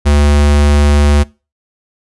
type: tone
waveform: square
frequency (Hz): 72.8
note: D2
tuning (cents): -15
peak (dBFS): -7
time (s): 0.05-1.24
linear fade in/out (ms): 20
effects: noise-tail reverb RT60 0.3 s tail -23 dB re dry + resampled to 24000 Hz